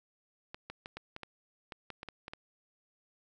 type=clicks; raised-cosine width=0.3 ms; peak=-26 dBFS; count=12; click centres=0.545 / 0.7 / 0.859 / 0.97 / 1.164 / 1.233 / 1.722 / 1.903 / 2.031 / 2.087 / 2.281 / 2.335 s; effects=none